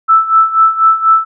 sine tone with tremolo, 1318.5 Hz, E6, in tune, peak -3 dBFS, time 0.08-1.25 s, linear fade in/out 20 ms, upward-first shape sine, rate 4.1 Hz, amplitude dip 80%, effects none

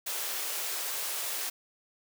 white high-pass noise, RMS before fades -34 dBFS, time 0.06-1.5 s, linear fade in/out 10 ms, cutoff 380 Hz, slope 24 dB/octave, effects none

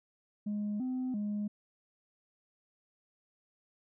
sine tone with pitch steps, 207.8 / 255.7 / 207.5 Hz, G#3 / C4 / G#3, +1 / -40 / -1 cents, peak -30 dBFS, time 0.46-1.48 s, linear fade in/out 10 ms, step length 340 ms, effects tanh soft clip ceiling -30 dBFS

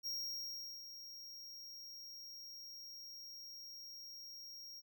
square tone with ADSR envelope, 5590 Hz, F8, 1 cent sharp, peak -39 dBFS, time 0.03-4.82 s, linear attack 36 ms, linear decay 760 ms, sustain -11 dB, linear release 35 ms, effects none

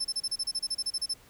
35% pulse tone bursts, 5274 Hz, E8, in tune, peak -25 dBFS, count 15, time 0-1.139 s, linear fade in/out 10 ms, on 47 ms, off 31 ms, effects pink hiss -57 dBFS RMS until 1.29 s

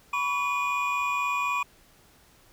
triangle tone cluster, 985 / 1129 / 2452 Hz, B5 / C#6 / D#7, -5 / +31 / -26 cents, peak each -29 / -27 / -27 dBFS, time 0.13-1.63 s, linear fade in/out 5 ms, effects pink hiss -58 dBFS RMS until 2.52 s

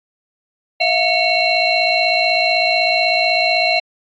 sine tone cluster, 653 / 709 / 2208 / 2726 / 4107 Hz, E5 / F5 / C#7 / F7 / C8, -17 / +26 / -7 / -43 / -33 cents, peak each -19 dBFS, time 0.8-3.8 s, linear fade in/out 10 ms, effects tanh soft clip ceiling -3 dBFS + AAC 64 kbps

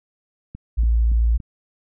click train, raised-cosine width 5 ms, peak -22 dBFS, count 4, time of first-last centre 0.55-1.402 s, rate 3.52 Hz
sine tone, 57 Hz, A#1, 38 cents flat, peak -14 dBFS, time 0.77-1.38 s, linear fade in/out 20 ms
effects none

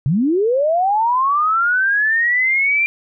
sine linear sweep, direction up, 122.5 to 2382 Hz, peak -13 dBFS, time 0.06-2.86 s, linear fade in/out 0 ms, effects none

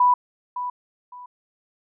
sine tone with echo, 987.8 Hz, B5, in tune, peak -13 dBFS, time 0-0.14 s, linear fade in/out 5 ms, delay 560 ms, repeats 2, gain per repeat -12 dB, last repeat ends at 1.26 s, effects none

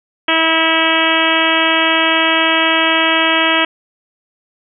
harmonic tone with a mistuned harmonic, 323.9 Hz, E4, 30 cents flat, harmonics 1 / 2 / 3 / 4 / 5 / 6 / 7 / 8 / 9 / 10, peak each -20 / -20 / -20 / -20 / -20 / -20 / -20 / -20 / -20 / -20 dBFS, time 0.28-3.65 s, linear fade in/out 5 ms, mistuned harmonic 8, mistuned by +19 cents, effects none

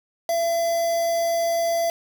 triangle tone with quantisation, 674 Hz, E5, 38 cents sharp, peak -18 dBFS, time 0.29-1.9 s, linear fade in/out 2 ms, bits 5, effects none

